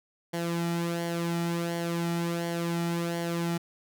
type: tone with flanger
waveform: sawtooth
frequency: 169.9 Hz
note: F3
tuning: 47 cents flat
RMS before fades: -30 dBFS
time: 0.33-3.58 s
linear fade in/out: 10 ms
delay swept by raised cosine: 0.78 to 1.88 ms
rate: 1.4 Hz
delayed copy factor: -0.6
effects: none